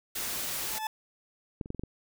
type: noise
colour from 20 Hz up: white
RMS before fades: -34 dBFS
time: 0.15-0.79 s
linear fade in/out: 10 ms
type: tone with exponential growth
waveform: 40% pulse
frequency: 870 Hz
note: A5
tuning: 20 cents flat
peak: -27 dBFS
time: 0.53-0.87 s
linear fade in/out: 2 ms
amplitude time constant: 72 ms
type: clicks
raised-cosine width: 3 ms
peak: -20 / -30 / -20 / -28 / -22 / -24 dBFS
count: 6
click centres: 1.612 / 1.659 / 1.704 / 1.747 / 1.795 / 1.836 s
effects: none